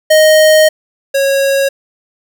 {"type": "tone pair in turn", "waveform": "square", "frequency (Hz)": [622.3, 549.1], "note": ["D#5", "C#5"], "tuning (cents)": [0, -17], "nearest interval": "major second", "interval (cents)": 217, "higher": "first", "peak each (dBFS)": [-5, -10], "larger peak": "first", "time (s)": [[0.1, 0.69], [1.14, 1.69]], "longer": "first", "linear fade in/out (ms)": 10, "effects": []}